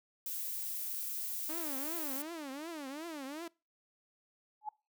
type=noise; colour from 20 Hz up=violet; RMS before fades=-39 dBFS; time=0.26-2.22 s; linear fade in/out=2 ms
type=tone with vibrato; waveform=sawtooth; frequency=300 Hz; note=D4; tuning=37 cents sharp; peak=-37 dBFS; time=1.49-3.48 s; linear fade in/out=5 ms; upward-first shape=triangle; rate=2.7 Hz; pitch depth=260 cents each way
type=tone with exponential growth; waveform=sine; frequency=850 Hz; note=G#5; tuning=40 cents sharp; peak=-32 dBFS; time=4.61-4.69 s; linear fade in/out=5 ms; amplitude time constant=16 ms
effects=noise-tail reverb RT60 0.3 s tail -24 dB re dry